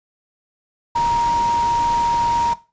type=tone in noise; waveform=sine; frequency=940 Hz; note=A#5; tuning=14 cents sharp; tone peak=-15 dBFS; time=0.95-2.54 s; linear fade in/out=10 ms; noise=pink; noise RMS=-30 dBFS; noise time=0.95-2.54 s; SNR=+12 dB; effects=noise-tail reverb RT60 0.3 s tail -17 dB re dry + resampled to 16000 Hz